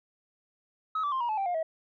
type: tone with pitch steps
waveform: sine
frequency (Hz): 1279 / 1159.4 / 1050.9 / 952.6 / 863.5 / 782.8 / 709.6 / 643.2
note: D#6 / D6 / C6 / A#5 / A5 / G5 / F5 / E5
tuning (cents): +47 / -23 / +7 / +37 / -33 / -3 / +27 / -43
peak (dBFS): -25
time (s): 0.95-1.63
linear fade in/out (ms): 5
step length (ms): 85
effects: tanh soft clip ceiling -25 dBFS